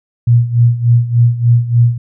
sine tone with tremolo, 119 Hz, A#2, 36 cents sharp, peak -4 dBFS, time 0.27-1.98 s, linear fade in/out 5 ms, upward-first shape sine, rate 3.4 Hz, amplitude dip 80%, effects none

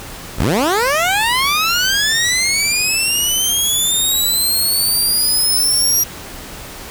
15% pulse linear sweep, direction up, 30.4 to 5730 Hz, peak -7 dBFS, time 0.38-6.04 s, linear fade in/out 10 ms, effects pink hiss -32 dBFS RMS until 6.9 s

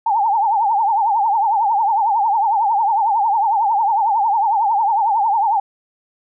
sine tone with vibrato, 854 Hz, G#5, 48 cents sharp, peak -13 dBFS, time 0.06-5.6 s, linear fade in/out 5 ms, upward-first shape triangle, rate 11 Hz, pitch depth 180 cents each way, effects none

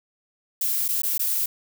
violet noise with dropouts, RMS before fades -24 dBFS, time 0.61-1.46 s, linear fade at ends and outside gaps 5 ms, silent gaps 0.881-0.887 / 1.019-1.034 / 1.179-1.193 s, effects none

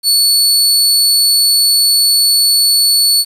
sawtooth tone, 4435 Hz, C#8, in tune, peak -5 dBFS, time 0.03-3.25 s, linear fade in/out 50 ms, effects resampled to 32000 Hz + 7-bit

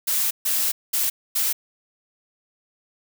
blue noise bursts at uneven times, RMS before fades -22 dBFS, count 4, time 0.07-0.31 / 0.45-0.72 / 0.93-1.1 / 1.35-1.53 s, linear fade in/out 10 ms, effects none

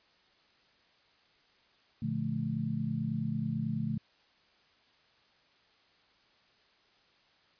sine chord, Bb major seventh, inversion none, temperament just, 116.54 / 145.68 / 174.81 / 218.5 Hz, Bb2 / D3 / F3 / A3, 0 / -14 / +2 / -12 cents, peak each -38 / -35 / -39 / -34 dBFS, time 2.02-3.98 s, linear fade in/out 5 ms, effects white hiss -66 dBFS RMS until 7.59 s + resampled to 11025 Hz

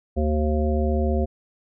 harmonic tone with a mistuned harmonic, 76.2 Hz, D#2, 36 cents flat, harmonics 1 / 3 / 5 / 7 / 9, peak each -21 / -26 / -28 / -29 / -31 dBFS, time 0.16-1.26 s, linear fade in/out 20 ms, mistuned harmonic 1, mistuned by -67 cents, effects none

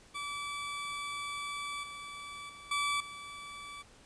20% pulse tone with level steps, 1154 Hz, D6, 31 cents flat, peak -32 / -38 / -44 / -25 / -39 dBFS, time 0.14-3.83 s, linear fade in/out 20 ms, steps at 1.83 / 2.49 / 2.71 / 3 s, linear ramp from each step 5 ms, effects pink hiss -59 dBFS RMS until 4.05 s + resampled to 22050 Hz

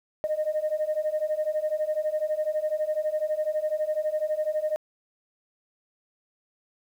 sine beating tone pair, 608 / 620 Hz, D#5 / D#5, -40 / -6 cents, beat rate 12 Hz, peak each -27 / -26 dBFS, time 0.24-4.76 s, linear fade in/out 0 ms, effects tanh soft clip ceiling -19 dBFS + 9-bit

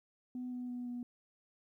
sine tone with pitch steps, 250 / 247.8 / 245.7 / 243.6 Hz, B3 / B3 / B3 / B3, +21 / +6 / -9 / -24 cents, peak -37 dBFS, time 0.35-1.03 s, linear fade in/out 2 ms, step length 170 ms, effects tanh soft clip ceiling -35 dBFS + 13-bit

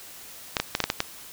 clicks, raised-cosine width 0.2 ms, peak -5 dBFS, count 7, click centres 0.568 / 0.6 / 0.751 / 0.803 / 0.84 / 0.901 / 1.004 s, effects white hiss -44 dBFS RMS until 1.32 s

